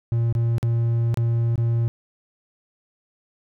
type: tone with dropouts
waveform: triangle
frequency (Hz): 116.54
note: A#2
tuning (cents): 0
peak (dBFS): -16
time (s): 0.12-1.88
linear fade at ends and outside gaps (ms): 0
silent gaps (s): 0.326-0.351 / 0.582-0.629 / 1.143-1.173 / 1.557-1.579
effects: none